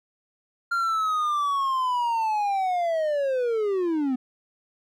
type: linear sweep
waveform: triangle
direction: down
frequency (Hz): 1396.9 to 247.2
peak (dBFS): -20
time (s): 0.71-4.16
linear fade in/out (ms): 10
effects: none